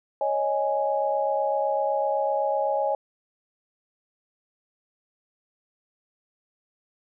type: chord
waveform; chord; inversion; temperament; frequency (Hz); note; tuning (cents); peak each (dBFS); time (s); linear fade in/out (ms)
sine; C# suspended second; none; equal; 554.4 / 622.3 / 830.6; C#5 / D#5 / G#5; 0 / 0 / 0; -26 / -27 / -26; 0.21-2.95; 2
effects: none